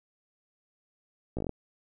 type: slowing click train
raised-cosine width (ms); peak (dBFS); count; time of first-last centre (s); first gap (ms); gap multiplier
2; -20; 7; 1.37-1.493; 16; 1.1
effects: none